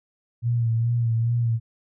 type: tone with vibrato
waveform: sine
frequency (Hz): 116.54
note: A#2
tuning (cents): 0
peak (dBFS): -19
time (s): 0.42-1.6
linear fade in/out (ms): 50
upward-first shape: sine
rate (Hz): 2.4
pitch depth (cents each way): 43
effects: none